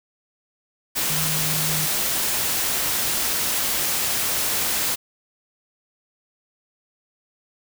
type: tone in noise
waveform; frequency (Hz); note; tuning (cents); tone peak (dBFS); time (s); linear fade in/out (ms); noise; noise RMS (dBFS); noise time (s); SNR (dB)
sine; 155.56; D#3; 0; -28; 1.09-1.87; 20; white; -23; 0.95-4.96; -8
effects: none